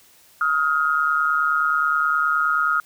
sine tone pair together, 1264 / 1413.5 Hz, D#6 / F6, +27 / +20 cents, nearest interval major second, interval 193 cents, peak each -20 dBFS, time 0.41-2.8 s, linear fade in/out 2 ms, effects white hiss -53 dBFS RMS until 2.85 s

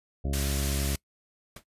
harmonic tone, 69.3 Hz, C#2, in tune, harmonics 1 / 2 / 3 / 4 / 5 / 6 / 8 / 9 / 10, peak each -28 / -34 / -38 / -40 / -42 / -44 / -46 / -47 / -48 dBFS, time 0.24-0.96 s, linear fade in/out 10 ms
white band-pass noise, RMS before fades -35 dBFS, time 0.33-0.96 s, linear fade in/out 5 ms, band 1100 to 12000 Hz, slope 12 dB/octave
pink noise with exponential decay, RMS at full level -38 dBFS, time 1.56-1.64 s, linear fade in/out 5 ms, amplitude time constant 17 ms
effects noise-tail reverb RT60 0.1 s tail -24 dB re dry + resampled to 32000 Hz

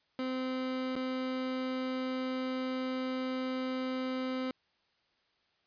30% pulse tone with dropouts, 258.3 Hz, C4, 22 cents flat, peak -30 dBFS, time 0.19-4.51 s, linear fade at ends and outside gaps 1 ms, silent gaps 0.955-0.963 s, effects white hiss -73 dBFS RMS until 5.66 s + resampled to 11025 Hz

